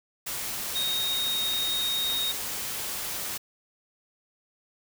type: tone in noise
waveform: sine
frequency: 3729 Hz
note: A#7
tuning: in tune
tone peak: -26 dBFS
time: 0.75-2.32 s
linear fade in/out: 10 ms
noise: white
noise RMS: -33 dBFS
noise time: 0.26-3.38 s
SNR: +4 dB
effects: none